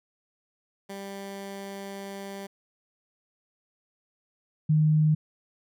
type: tone pair in turn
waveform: 15% pulse / sine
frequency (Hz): 197.2 / 154.18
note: G3 / D#3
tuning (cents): +11 / -15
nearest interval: major third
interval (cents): 426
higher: first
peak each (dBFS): -30 / -18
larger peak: second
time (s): 0.89-2.47 / 4.69-5.15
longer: first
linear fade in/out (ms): 10
effects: none